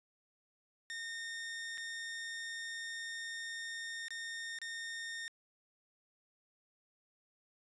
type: tone with dropouts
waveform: sawtooth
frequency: 1832 Hz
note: A#6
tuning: 31 cents flat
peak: -37 dBFS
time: 0.9-5.28 s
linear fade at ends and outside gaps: 0 ms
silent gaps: 1.775-1.78 / 4.083-4.106 / 4.587-4.616 s
effects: resampled to 22050 Hz